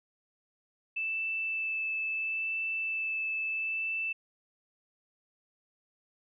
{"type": "tone with vibrato", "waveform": "sine", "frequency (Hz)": 2637, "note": "E7", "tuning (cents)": 0, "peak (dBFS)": -30, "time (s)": [0.96, 4.13], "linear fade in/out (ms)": 10, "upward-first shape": "sine", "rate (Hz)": 0.74, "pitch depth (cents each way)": 9, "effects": []}